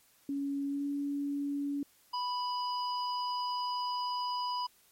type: tone with pitch glide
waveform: sine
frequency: 280 to 284.1 Hz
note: C#4 to C#4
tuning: +18 to +43 cents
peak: -31 dBFS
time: 0.29-1.83 s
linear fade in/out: 2 ms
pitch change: +25 cents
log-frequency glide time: 0.67-0.85 s
type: harmonic tone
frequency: 989 Hz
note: B5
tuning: 2 cents sharp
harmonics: 1 / 3 / 5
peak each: -32 / -45 / -40 dBFS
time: 2.13-4.67 s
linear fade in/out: 10 ms
effects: white hiss -65 dBFS RMS until 4.91 s + MP3 64 kbps